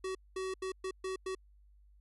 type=tone bursts at uneven times; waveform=square; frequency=377.4 Hz; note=F#4; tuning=34 cents sharp; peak=-36 dBFS; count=6; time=0.04-0.15 / 0.36-0.54 / 0.62-0.72 / 0.84-0.91 / 1.04-1.16 / 1.26-1.35 s; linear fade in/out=5 ms; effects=added 50 Hz sine -59 dBFS peak until 2 s + resampled to 24000 Hz